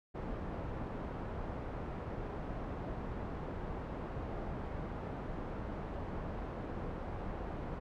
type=low-pass noise; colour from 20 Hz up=pink; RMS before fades=-41 dBFS; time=0.14-7.8 s; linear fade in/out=20 ms; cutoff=1000 Hz; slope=12 dB/octave; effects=none